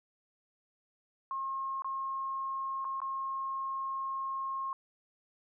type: tone with dropouts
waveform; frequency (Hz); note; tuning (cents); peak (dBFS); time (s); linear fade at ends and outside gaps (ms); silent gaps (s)
sine; 1075; C6; +47; -33; 1.31-4.73; 1; 1.821-1.845 / 2.845-2.85 / 3.003-3.017
effects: none